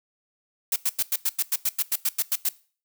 blue noise bursts, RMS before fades -23 dBFS, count 14, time 0.72-2.49 s, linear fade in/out 5 ms, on 41 ms, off 92 ms, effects noise-tail reverb RT60 0.4 s tail -20 dB re dry

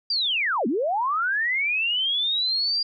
sine linear two-way sweep, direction down then up, 4826 to 207.7 to 4826 Hz, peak -21 dBFS, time 0.1-2.83 s, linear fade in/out 5 ms, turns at 0.67 s, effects none

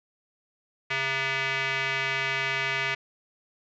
square tone with band-pass filter, 134.3 Hz, C3, 46 cents sharp, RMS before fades -28 dBFS, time 0.9-2.95 s, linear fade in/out 10 ms, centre 2200 Hz, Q 2.8, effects resampled to 16000 Hz

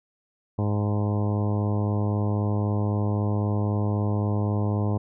harmonic tone with a mistuned harmonic, 103.83 Hz, G#2, in tune, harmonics 1 / 2 / 3 / 4 / 5 / 6 / 7 / 8 / 9 / 10, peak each -23 / -29 / -33 / -35 / -37 / -39 / -40 / -41 / -42 / -43 dBFS, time 0.58-4.98 s, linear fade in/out 10 ms, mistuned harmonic 8, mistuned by +29 cents, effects none

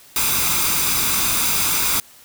white noise with comb filter, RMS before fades -19 dBFS, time 0.16-2 s, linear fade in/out 2 ms, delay 0.82 ms, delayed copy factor +0.55, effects white hiss -47 dBFS RMS until 2.24 s

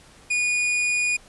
45% pulse tone, 2453 Hz, D#7, 25 cents flat, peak -20 dBFS, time 0.3-1.17 s, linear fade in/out 10 ms, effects pink hiss -51 dBFS RMS until 1.28 s + resampled to 24000 Hz

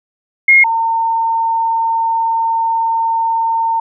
sine tone pair in turn, 2146 / 909.1 Hz, C7 / A#5, +43 / -44 cents, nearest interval octave + minor third, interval 1487 cents, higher first, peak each -4 / -12 dBFS, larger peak first, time 0.48-0.64 / 0.64-3.8 s, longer second, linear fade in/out 5 ms, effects none

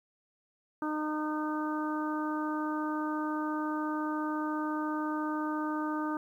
harmonic tone, 305.7 Hz, D#4, 30 cents flat, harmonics 1 / 2 / 3 / 4 / 5, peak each -32 / -42 / -38 / -38 / -43 dBFS, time 0.82-6.17 s, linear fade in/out 2 ms, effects 11-bit

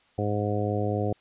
harmonic tone, 103.83 Hz, G#2, in tune, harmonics 1 / 2 / 3 / 4 / 5 / 6 / 7, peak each -28 / -33 / -33 / -32 / -32 / -37 / -34 dBFS, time 0.18-1.13 s, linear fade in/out 5 ms, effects white hiss -62 dBFS RMS until 1.2 s + resampled to 8000 Hz

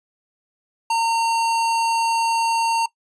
square tone, 915 Hz, A#5, 32 cents flat, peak -18 dBFS, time 0.9-2.86 s, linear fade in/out 5 ms, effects noise-tail reverb RT60 0.1 s tail -19 dB re dry + resampled to 22050 Hz

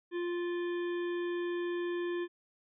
harmonic tone, 349.2 Hz, F4, in tune, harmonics 1 / 3 / 5 / 7 / 9 / 10, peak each -32 / -47 / -45 / -54 / -55 / -57 dBFS, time 0.11-2.28 s, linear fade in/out 50 ms, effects none

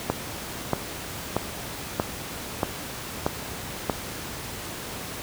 click train, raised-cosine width 1 ms, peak -7 dBFS, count 7, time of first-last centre 0.1-3.897 s, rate 1.58 Hz, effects pink hiss -35 dBFS RMS until 5.22 s + high-pass 60 Hz 12 dB/octave

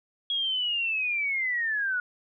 sine linear sweep, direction down, 3322 to 1438 Hz, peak -25 dBFS, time 0.3-2 s, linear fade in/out 2 ms, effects none

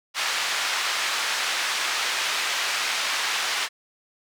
pink band-pass noise, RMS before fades -26 dBFS, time 0.14-3.69 s, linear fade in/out 50 ms, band 1300 to 5600 Hz, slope 12 dB/octave, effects none

